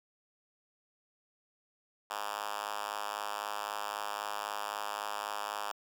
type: tone with high-pass filter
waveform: 5% pulse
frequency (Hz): 103.83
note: G#2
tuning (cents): 0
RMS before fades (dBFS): -38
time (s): 2.1-5.72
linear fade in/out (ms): 5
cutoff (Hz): 890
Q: 1.4
effects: none